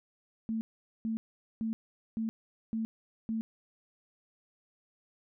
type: tone bursts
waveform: sine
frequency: 223.3 Hz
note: A3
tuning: 26 cents sharp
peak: -30 dBFS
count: 6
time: 0.49-3.41 s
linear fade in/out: 0 ms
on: 120 ms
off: 440 ms
effects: none